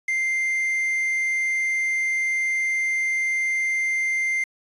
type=tone with quantisation; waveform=triangle; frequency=2093 Hz; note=C7; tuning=in tune; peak=-19 dBFS; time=0.08-4.44 s; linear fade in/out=5 ms; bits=7; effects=resampled to 24000 Hz